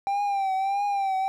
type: tone with vibrato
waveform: triangle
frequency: 788 Hz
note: G5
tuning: 9 cents sharp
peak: -21 dBFS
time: 0.07-1.28 s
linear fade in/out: 0 ms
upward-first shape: triangle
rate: 1.6 Hz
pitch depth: 71 cents each way
effects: none